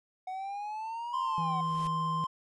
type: exponential two-way sweep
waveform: triangle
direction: up then down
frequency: 740 to 980 to 740 Hz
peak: -33 dBFS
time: 0.27-1.61 s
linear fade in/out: 5 ms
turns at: 1.17 s
type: tone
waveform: triangle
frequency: 1046 Hz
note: C6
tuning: 1 cent flat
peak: -28 dBFS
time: 1.13-2.27 s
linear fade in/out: 10 ms
type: noise with exponential growth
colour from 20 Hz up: pink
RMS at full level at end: -45 dBFS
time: 1.36-1.87 s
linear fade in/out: 0 ms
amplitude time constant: 110 ms
type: tone with pitch glide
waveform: triangle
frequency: 164.81 to 161.51 Hz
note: E3 to E3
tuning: 0 to -35 cents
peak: -32 dBFS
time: 1.38-2.24 s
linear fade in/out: 0 ms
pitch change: -35 cents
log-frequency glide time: 1.59-1.73 s
effects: resampled to 24000 Hz